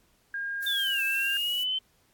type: tone with pitch glide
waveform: sine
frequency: 1617 to 1604 Hz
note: G#6 to G6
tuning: -47 to +39 cents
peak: -30 dBFS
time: 0.34-1.37 s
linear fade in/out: 2 ms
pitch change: -14 cents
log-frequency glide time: 0.71-0.83 s
type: noise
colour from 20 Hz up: violet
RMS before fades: -39 dBFS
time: 0.62-1.64 s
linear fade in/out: 10 ms
type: linear two-way sweep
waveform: sine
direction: down then up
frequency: 3620 to 2609 to 3088 Hz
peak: -26 dBFS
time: 0.66-1.79 s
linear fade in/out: 10 ms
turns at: 1.03 s
effects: pink hiss -66 dBFS RMS until 2.13 s + AAC 64 kbps